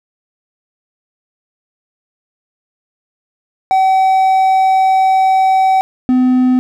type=tone pair in turn; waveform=triangle; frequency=762 / 253.8 Hz; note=G5 / B3; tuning=-49 / +47 cents; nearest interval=octave + perfect fifth; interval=1904 cents; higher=first; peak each=-6 dBFS; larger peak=neither; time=3.71-5.81 / 6.09-6.59 s; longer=first; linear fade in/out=0 ms; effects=none